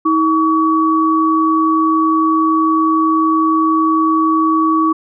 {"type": "tone pair together", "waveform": "sine", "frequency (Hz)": [319.6, 1132.7], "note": ["D#4", "C#6"], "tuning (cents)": [47, 37], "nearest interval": "octave + minor seventh", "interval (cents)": 2190, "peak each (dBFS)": -13, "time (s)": [0.05, 4.93], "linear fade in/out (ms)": 10, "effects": []}